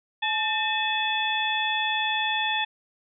harmonic tone with a mistuned harmonic, 860 Hz, A5, 40 cents flat, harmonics 1 / 2 / 3 / 4, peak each -28 / -29 / -30 / -28 dBFS, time 0.22-2.65 s, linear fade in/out 10 ms, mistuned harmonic 2, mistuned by +79 cents, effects none

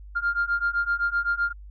sine beating tone pair, 1396.9 / 1404.7 Hz, F6 / F6, 0 / +10 cents, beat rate 7.8 Hz, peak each -25 / -24 dBFS, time 0.15-1.53 s, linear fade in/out 20 ms, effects tanh soft clip ceiling -16 dBFS + added 50 Hz sine -40 dBFS peak until 1.7 s

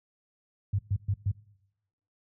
sine tone bursts, 99.5 Hz, G2, 26 cents sharp, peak -23 dBFS, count 4, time 0.73-1.314 s, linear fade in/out 5 ms, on 56 ms, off 120 ms, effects noise-tail reverb RT60 0.9 s tail -23 dB re dry + high-pass 60 Hz 12 dB/octave

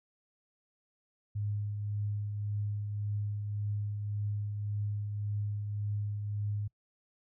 sine tone with tremolo, 103.5 Hz, G#2, 5 cents flat, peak -30 dBFS, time 1.35-6.68 s, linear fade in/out 10 ms, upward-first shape triangle, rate 1.8 Hz, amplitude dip 40%, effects noise-tail reverb RT60 0.1 s tail -25 dB re dry

